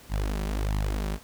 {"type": "tone with flanger", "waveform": "sawtooth", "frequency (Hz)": 51, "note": "G#1", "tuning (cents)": -31, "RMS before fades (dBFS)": -28, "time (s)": [0.09, 1.19], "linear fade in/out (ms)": 50, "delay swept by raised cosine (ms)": [0.97, 5.27], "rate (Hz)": 1.5, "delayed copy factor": 0.9, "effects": ["pink hiss -51 dBFS RMS until 1.23 s"]}